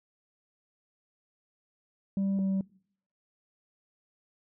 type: tone pair in turn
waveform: sine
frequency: 195.5 / 192.7 Hz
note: G3 / G3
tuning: -4 / -29 cents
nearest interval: unison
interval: 25 cents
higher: first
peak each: -23 dBFS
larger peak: neither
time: 2.17-2.39 / 2.39-2.61 s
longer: neither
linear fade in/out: 2 ms
effects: noise-tail reverb RT60 0.6 s tail -25 dB re dry + tanh soft clip ceiling -25 dBFS

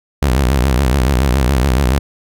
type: tone with vibrato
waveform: sawtooth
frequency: 65.41 Hz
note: C2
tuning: in tune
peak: -7 dBFS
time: 0.22-1.99 s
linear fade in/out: 5 ms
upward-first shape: triangle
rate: 7.1 Hz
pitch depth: 200 cents each way
effects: none

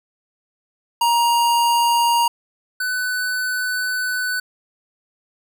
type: tone pair in turn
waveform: square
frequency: 942 / 1499.7 Hz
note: A#5 / F#6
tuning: +18 / +23 cents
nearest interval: minor sixth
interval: 805 cents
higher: second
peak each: -15 / -21 dBFS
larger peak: first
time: 1.01-2.28 / 2.8-4.4 s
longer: second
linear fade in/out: 5 ms
effects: none

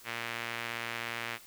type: tone with band-pass filter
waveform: sawtooth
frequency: 117 Hz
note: A#2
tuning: 7 cents sharp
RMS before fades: -38 dBFS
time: 0.04-1.39 s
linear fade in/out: 50 ms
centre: 2200 Hz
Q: 1.6
effects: white hiss -54 dBFS RMS until 1.46 s

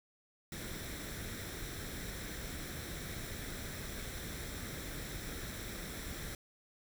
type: noise with comb filter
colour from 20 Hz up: pink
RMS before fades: -43 dBFS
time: 0.52-6.35 s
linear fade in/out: 2 ms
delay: 0.53 ms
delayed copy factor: +0.55
effects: none

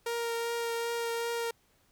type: tone with vibrato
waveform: sawtooth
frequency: 466.2 Hz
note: A#4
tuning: in tune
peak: -27 dBFS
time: 0.06-1.51 s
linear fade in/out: 5 ms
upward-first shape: triangle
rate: 2.6 Hz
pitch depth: 13 cents each way
effects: pink hiss -68 dBFS RMS until 1.91 s

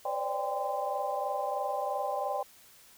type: tone cluster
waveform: sine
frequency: 511 / 575 / 598 / 794 / 1030 Hz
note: C5 / D5 / D5 / G5 / C6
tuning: -41 / -37 / +31 / +22 / -28 cents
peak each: -39 / -36 / -38 / -33 / -38 dBFS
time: 0.05-2.43 s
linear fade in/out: 5 ms
effects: white hiss -57 dBFS RMS until 2.97 s

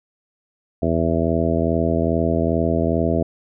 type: harmonic tone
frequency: 82.41 Hz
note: E2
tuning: in tune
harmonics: 1 / 2 / 3 / 4 / 5 / 6 / 7 / 8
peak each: -24 / -24 / -23 / -25 / -26 / -28 / -28 / -24 dBFS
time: 0.82-3.23 s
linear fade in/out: 5 ms
effects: none

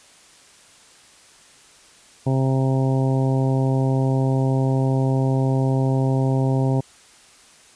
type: harmonic tone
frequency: 132.7 Hz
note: C3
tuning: 25 cents sharp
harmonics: 1 / 2 / 3 / 4 / 5 / 6 / 7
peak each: -18 / -24 / -28 / -30 / -32 / -34 / -35 dBFS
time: 2.26-6.81 s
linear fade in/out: 10 ms
effects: white hiss -50 dBFS RMS until 7.75 s + resampled to 22050 Hz

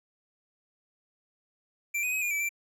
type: tone with pitch steps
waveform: square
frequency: 2351 / 2494 / 2539 / 2426 / 2307 / 2349 Hz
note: D7 / D#7 / D#7 / D#7 / D7 / D7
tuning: +1 / +3 / +34 / -44 / -31 / 0 cents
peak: -28 dBFS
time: 1.94-2.492 s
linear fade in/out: 10 ms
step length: 92 ms
effects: none

